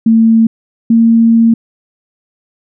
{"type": "tone pair in turn", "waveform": "sine", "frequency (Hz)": [225.4, 228.7], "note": ["A3", "A#3"], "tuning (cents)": [42, -33], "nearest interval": "unison", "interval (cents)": 25, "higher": "second", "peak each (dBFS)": -4, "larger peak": "neither", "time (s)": [[0.06, 0.47], [0.9, 1.54]], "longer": "second", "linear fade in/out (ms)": 5, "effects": []}